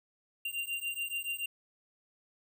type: beating tone pair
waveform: square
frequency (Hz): 2778 / 2785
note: F7 / F7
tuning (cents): -10 / -5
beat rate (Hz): 7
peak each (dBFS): -38 / -38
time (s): 0.45-1.46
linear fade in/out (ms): 5
effects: 11-bit